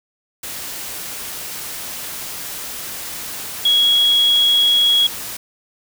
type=tone in noise; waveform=sine; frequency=3322 Hz; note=G#7; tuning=in tune; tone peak=-11 dBFS; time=3.65-5.07 s; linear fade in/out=5 ms; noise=white; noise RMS=-29 dBFS; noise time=0.43-5.37 s; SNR=+15 dB; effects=none